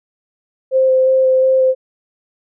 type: tone with vibrato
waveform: sine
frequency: 522 Hz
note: C5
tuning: 4 cents flat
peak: -9 dBFS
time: 0.71-1.75 s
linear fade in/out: 50 ms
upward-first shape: square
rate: 2.8 Hz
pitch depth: 8 cents each way
effects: none